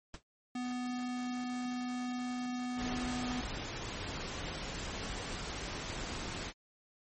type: noise with exponential decay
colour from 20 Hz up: pink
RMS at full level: -41 dBFS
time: 0.14-0.23 s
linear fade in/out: 1 ms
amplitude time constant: 18 ms
type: tone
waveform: square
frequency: 248.2 Hz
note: B3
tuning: 9 cents sharp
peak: -36 dBFS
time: 0.55-3.41 s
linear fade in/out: 5 ms
type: noise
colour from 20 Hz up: pink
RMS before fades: -40 dBFS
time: 2.76-6.53 s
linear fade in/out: 50 ms
effects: MP3 32 kbps